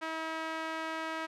sawtooth tone with band-pass filter, 321.1 Hz, E4, 45 cents flat, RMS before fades -37 dBFS, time 0.01-1.27 s, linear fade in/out 20 ms, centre 1500 Hz, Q 1, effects none

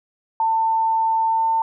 sine tone with pitch glide, 895 to 900.2 Hz, A5 to A5, +29 to +39 cents, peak -16 dBFS, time 0.4-1.62 s, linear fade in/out 2 ms, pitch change +10 cents, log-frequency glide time 1.19-1.47 s, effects none

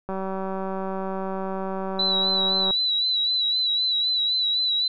click train, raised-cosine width 1 ms, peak -17 dBFS, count 501, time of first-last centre 0.09-2.708 s, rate 191 Hz
sine tone with vibrato, 3951 Hz, B7, in tune, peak -20 dBFS, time 1.99-4.88 s, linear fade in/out 5 ms, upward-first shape sine, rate 3.9 Hz, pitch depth 46 cents each way
effects none

